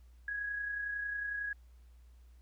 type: tone with amplitude modulation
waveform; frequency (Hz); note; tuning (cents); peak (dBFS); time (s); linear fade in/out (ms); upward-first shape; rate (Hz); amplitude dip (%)
sine; 1661.2; G#6; 0; -33; 0.28-1.53; 2; sine; 31; 40
effects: added 60 Hz sine -55 dBFS peak until 2.41 s + pink hiss -74 dBFS RMS until 2.41 s